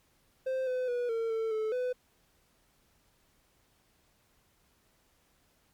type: tone with pitch steps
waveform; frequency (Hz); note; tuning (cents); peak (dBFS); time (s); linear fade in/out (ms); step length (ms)
triangle; 522 / 507 / 486.7 / 455 / 447.4 / 435.6 / 501; C5 / B4 / B4 / A#4 / A4 / A4 / B4; -4 / +45 / -25 / -42 / +29 / -17 / +25; -27; 0.46-1.93; 10; 210
effects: pink hiss -69 dBFS RMS until 5.73 s + MP3 96 kbps